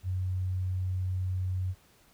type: tone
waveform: sine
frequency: 92.5 Hz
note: F#2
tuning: in tune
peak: -28 dBFS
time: 0.03-1.75 s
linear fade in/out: 50 ms
effects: pink hiss -62 dBFS RMS until 2.13 s